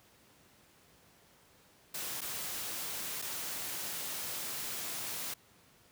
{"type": "noise with dropouts", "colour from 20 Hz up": "white", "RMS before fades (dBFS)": -39, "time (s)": [1.94, 5.34], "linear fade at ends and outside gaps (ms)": 5, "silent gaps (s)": [[2.208, 2.215], [3.218, 3.222]], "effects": ["pink hiss -63 dBFS RMS until 5.91 s", "high-pass 80 Hz 12 dB/octave"]}